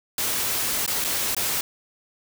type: noise with dropouts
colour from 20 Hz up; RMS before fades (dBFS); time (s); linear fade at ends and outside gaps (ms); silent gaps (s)
white; -25; 0.18-1.61; 2; 0.863-0.877 / 1.042-1.046 / 1.348-1.366
effects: none